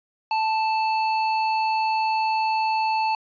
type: tone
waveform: square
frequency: 880 Hz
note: A5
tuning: in tune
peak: -21 dBFS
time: 0.31-3.15 s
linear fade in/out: 2 ms
effects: resampled to 11025 Hz